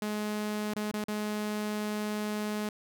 sawtooth tone with dropouts, 210.9 Hz, G#3, 27 cents sharp, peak -27 dBFS, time 0.02-2.69 s, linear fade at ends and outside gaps 2 ms, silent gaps 0.737-0.762 / 0.914-0.938 / 1.041-1.083 s, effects none

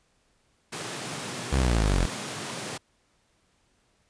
pink high-pass noise, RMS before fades -35 dBFS, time 0.72-2.78 s, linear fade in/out 10 ms, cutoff 110 Hz, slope 48 dB/octave
sawtooth linear sweep, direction down, 69.3 to 41.1 Hz, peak -17 dBFS, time 1.52-2.06 s, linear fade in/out 10 ms
effects pink hiss -68 dBFS RMS until 4.09 s + resampled to 22050 Hz

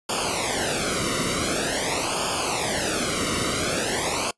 pink noise with flanger, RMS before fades -25 dBFS, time 0.09-4.31 s, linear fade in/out 5 ms, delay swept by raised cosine 0.5 to 1.21 ms, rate 0.46 Hz, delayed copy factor -0.95, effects noise-tail reverb RT60 0.1 s tail -23 dB re dry + resampled to 24000 Hz

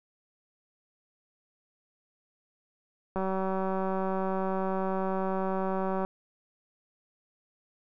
click train, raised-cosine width 1 ms, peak -18 dBFS, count 550, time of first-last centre 3.16-6.049 s, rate 190 Hz, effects none

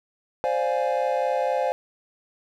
triangle chord, D half-diminished seventh, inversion third, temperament equal, 523.3 / 587.3 / 698.5 / 830.6 Hz, C5 / D5 / F5 / Ab5, 0 / 0 / 0 / 0 cents, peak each -23 / -26 / -26 / -26 dBFS, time 0.44-1.72 s, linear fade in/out 0 ms, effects none

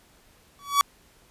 45% pulse tone with exponential growth, 1135 Hz, C#6, 41 cents sharp, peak -13 dBFS, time 0.59-0.81 s, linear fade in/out 0 ms, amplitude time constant 47 ms, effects pink hiss -58 dBFS RMS until 1.3 s + resampled to 32000 Hz

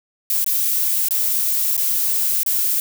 violet noise with dropouts, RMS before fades -19 dBFS, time 0.3-2.8 s, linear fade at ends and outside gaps 1 ms, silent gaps 0.444-0.463 / 1.085-1.108 / 1.767-1.777 / 2.432-2.462 s, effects none

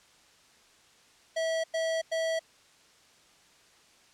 square tone bursts, 650 Hz, E5, 24 cents flat, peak -28 dBFS, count 3, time 1.36-2.394 s, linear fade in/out 10 ms, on 280 ms, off 97 ms, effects white hiss -60 dBFS RMS until 4.13 s + low-pass 7000 Hz 12 dB/octave

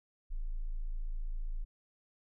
sine tone, 27.5 Hz, A0, in tune, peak -33 dBFS, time 0.3-1.65 s, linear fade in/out 20 ms, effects none

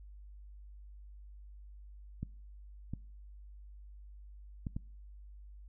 clicks, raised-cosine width 5 ms, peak -25 dBFS, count 4, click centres 2.23 / 2.936 / 4.668 / 4.765 s, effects noise-tail reverb RT60 0.5 s tail -24 dB re dry + added 50 Hz sine -49 dBFS peak until 5.68 s

